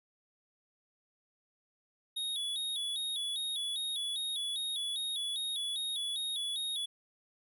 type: tone with vibrato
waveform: square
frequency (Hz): 3569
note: A7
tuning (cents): +24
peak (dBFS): -34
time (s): 2.16-6.86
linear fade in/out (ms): 10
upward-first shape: square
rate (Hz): 2.5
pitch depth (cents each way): 80
effects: none